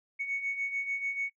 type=beating tone pair; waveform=sine; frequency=2217 / 2223.8 Hz; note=C#7 / C#7; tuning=0 / +5 cents; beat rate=6.8 Hz; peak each=-37 / -31 dBFS; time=0.19-1.3 s; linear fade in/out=20 ms; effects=noise-tail reverb RT60 0.1 s tail -24 dB re dry + tanh soft clip ceiling -24 dBFS